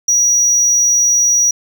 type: tone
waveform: triangle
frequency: 5790 Hz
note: F#8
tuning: 38 cents flat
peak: -8 dBFS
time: 0.08-1.51 s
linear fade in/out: 5 ms
effects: none